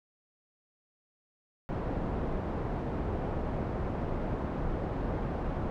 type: low-pass noise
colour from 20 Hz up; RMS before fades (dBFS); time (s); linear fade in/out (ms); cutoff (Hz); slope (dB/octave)
pink; -33; 1.69-5.7; 0; 820; 12
effects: none